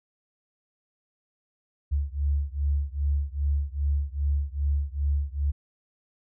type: beating tone pair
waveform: sine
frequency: 70.4 / 72.9 Hz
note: C#2 / D2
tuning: +27 / -12 cents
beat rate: 2.5 Hz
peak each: -26 / -27 dBFS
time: 1.91-5.52 s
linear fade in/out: 20 ms
effects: none